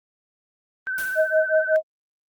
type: tone with vibrato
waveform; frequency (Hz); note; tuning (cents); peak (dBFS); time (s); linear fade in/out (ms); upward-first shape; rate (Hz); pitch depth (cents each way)
sine; 1529; G6; -44; -24; 0.87-1.76; 0; triangle; 16; 43
type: noise with exponential decay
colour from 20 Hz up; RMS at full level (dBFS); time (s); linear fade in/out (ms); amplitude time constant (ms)
white; -32; 0.98-1.49; 2; 110
type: tone with tremolo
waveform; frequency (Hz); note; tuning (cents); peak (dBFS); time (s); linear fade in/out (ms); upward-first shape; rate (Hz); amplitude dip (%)
sine; 630; D#5; +21; -14; 1.15-1.83; 50; sine; 5.4; 100
effects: Opus 32 kbps